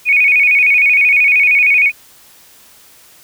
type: tone with vibrato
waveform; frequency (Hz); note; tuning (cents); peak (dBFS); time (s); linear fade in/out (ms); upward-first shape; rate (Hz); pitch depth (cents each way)
sine; 2349; D7; 0; -7; 0.05-1.92; 50; square; 13; 90
effects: white hiss -44 dBFS RMS until 3.23 s